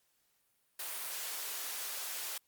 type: high-pass noise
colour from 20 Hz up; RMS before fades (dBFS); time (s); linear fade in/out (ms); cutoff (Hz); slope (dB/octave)
white; -40; 0.79-2.38; 5; 540; 12
effects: white hiss -75 dBFS RMS until 2.47 s + Opus 48 kbps